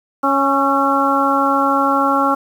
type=harmonic tone with a mistuned harmonic; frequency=276.2 Hz; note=C#4; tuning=6 cents flat; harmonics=1 / 2 / 3 / 4 / 5; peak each=-19 / -21 / -19 / -18 / -18 dBFS; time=0.23-2.35 s; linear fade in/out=10 ms; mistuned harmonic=5; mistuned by=-31 cents; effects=7-bit